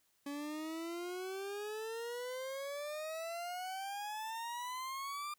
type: exponential sweep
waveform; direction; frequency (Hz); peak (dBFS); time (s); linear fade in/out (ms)
40% pulse; up; 281.7 to 1200; -39; 0.26-5.34; 5
effects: white hiss -75 dBFS RMS until 5.38 s